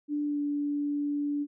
sine tone with pitch glide, 294 to 290 Hz, D4 to D4, +2 to -22 cents, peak -27 dBFS, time 0.08-1.47 s, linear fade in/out 50 ms, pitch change -24 cents, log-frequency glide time 0.24-0.4 s, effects none

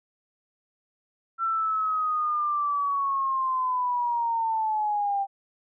sine linear sweep, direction down, 1351 to 784 Hz, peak -23 dBFS, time 1.38-5.27 s, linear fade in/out 50 ms, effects none

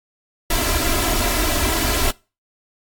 pink noise with comb filter, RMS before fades -19 dBFS, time 0.5-2.11 s, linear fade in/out 5 ms, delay 3 ms, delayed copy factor +0.85, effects noise-tail reverb RT60 0.3 s tail -23 dB re dry + AAC 64 kbps

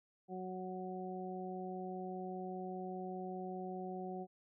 harmonic tone, 185 Hz, F#3, in tune, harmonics 1 / 2 / 3 / 4, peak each -45 / -45 / -52 / -46 dBFS, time 0.28-4.27 s, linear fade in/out 50 ms, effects none

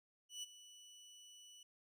25% pulse tone with ADSR envelope, 2960 Hz, F#7, in tune, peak -39 dBFS, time 0.29-1.63 s, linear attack 140 ms, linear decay 20 ms, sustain -15 dB, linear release 3 ms, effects resampled to 32000 Hz

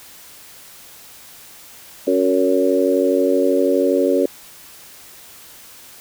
harmonic tone with a mistuned harmonic, 92.5 Hz, F#2, in tune, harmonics 3 / 4 / 5 / 6, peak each -19 / -19 / -19 / -19 dBFS, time 2.07-4.26 s, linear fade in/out 5 ms, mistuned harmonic 6, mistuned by +20 cents, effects white hiss -42 dBFS RMS until 6 s

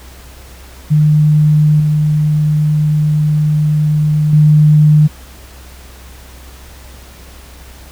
sine tone with level steps, 151.5 Hz, D#3, 46 cents flat, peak -6 / -9 / -4 dBFS, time 0.9-5.08 s, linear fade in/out 20 ms, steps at 1.8 / 4.33 s, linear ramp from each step 2 ms, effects added 64 Hz sine -35 dBFS peak until 7.91 s + pink hiss -39 dBFS RMS until 7.91 s

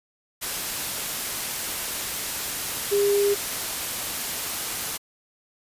sine tone in noise, 404.5 Hz, G#4, 46 cents flat, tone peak -18 dBFS, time 2.91-3.35 s, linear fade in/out 20 ms, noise white, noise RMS -29 dBFS, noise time 0.41-4.98 s, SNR +8 dB, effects resampled to 32000 Hz

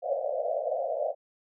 pink band-pass noise, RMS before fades -30 dBFS, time 0.02-1.15 s, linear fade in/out 50 ms, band 510 to 710 Hz, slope 96 dB/octave, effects none

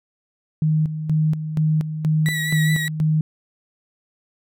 sine tone with tremolo, 155.56 Hz, D#3, in tune, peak -15 dBFS, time 0.62-3.21 s, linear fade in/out 2 ms, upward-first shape square, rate 2.1 Hz, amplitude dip 65%
35% pulse tone with vibrato, 1939 Hz, B6, 32 cents flat, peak -21 dBFS, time 2.26-2.88 s, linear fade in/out 0 ms, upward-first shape triangle, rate 4.9 Hz, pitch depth 40 cents each way
effects none

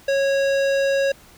sine tone with hard clipping, 550 Hz, C#5, 14 cents flat, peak -19 dBFS, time 0.08-1.12 s, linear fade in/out 5 ms, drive 16 dB, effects pink hiss -49 dBFS RMS until 1.37 s

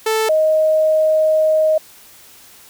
sawtooth / sine tone pair in turn, 440 / 625.7 Hz, A4 / D#5, 0 / +10 cents, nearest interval tritone, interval 610 cents, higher second, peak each -11 dBFS, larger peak neither, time 0.06-0.29 / 0.29-1.78 s, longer second, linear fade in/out 5 ms, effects white hiss -44 dBFS RMS until 2.69 s

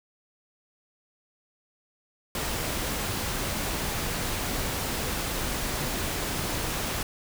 pink noise, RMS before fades -30 dBFS, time 2.35-7.03 s, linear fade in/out 2 ms, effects none

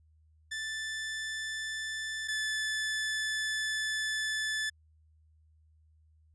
sawtooth tone pair in turn, 1760 / 1741.8 Hz, A6 / A6, 0 / -18 cents, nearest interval unison, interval 18 cents, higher first, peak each -31 / -27 dBFS, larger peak second, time 0.51-2.28 / 2.28-4.7 s, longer second, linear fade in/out 10 ms, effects added 78 Hz sine -61 dBFS peak until 6.34 s + resampled to 22050 Hz

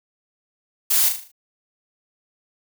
blue noise with echo, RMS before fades -18 dBFS, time 0.9-1.09 s, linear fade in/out 10 ms, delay 38 ms, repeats 6, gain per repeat -6 dB, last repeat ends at 1.318 s, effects none

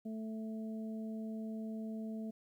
harmonic tone, 220 Hz, A3, in tune, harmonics 1 / 2 / 3, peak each -39 / -51 / -52 dBFS, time 0.05-2.31 s, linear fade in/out 10 ms, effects 12-bit

